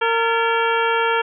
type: harmonic tone with a mistuned harmonic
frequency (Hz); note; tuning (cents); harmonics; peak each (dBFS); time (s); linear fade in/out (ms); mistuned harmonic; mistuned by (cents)
458.8; A#4; -28; 1 / 2 / 3 / 4 / 5 / 6 / 7; -21 / -21 / -22 / -26 / -28 / -29 / -30; 0.01-1.22; 10; 4; -110
effects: none